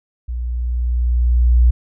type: tone with level ramp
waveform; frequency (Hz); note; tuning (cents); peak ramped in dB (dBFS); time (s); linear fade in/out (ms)
sine; 60.3; B1; -41; -21 to -7; 0.28-1.71; 10
effects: none